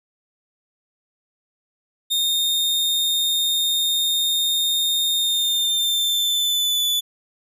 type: tone with pitch glide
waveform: 40% pulse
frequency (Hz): 3668 to 3476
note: A#7 to A7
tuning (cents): -29 to -22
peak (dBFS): -17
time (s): 2.1-7.01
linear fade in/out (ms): 20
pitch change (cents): -93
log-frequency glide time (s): 5.15-6.85
effects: none